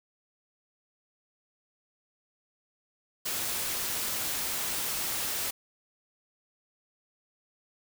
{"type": "noise", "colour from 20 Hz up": "white", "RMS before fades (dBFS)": -32, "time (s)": [3.25, 5.51], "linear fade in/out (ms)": 10, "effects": []}